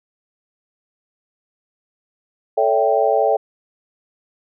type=chord; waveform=sine; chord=A dominant seventh; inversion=none; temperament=equal with one note detuned; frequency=440 / 566.7 / 659.3 / 784 Hz; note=A4 / C#5 / E5 / G5; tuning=0 / +38 / 0 / 0 cents; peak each=-19 dBFS; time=2.57-3.37 s; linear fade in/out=10 ms; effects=none